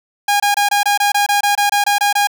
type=tone bursts; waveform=sawtooth; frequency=816 Hz; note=G#5; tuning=31 cents flat; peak=-8 dBFS; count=14; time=0.28-2.272 s; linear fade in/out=5 ms; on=120 ms; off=24 ms; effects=none